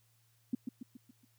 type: tone with echo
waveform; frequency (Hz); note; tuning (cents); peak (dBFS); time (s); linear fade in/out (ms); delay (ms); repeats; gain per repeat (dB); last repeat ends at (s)
sine; 246.9; B3; 0; -28; 0.53-0.55; 5; 140; 5; -6; 1.25
effects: added 114 Hz sine -70 dBFS peak until 1.38 s + white hiss -73 dBFS RMS until 1.38 s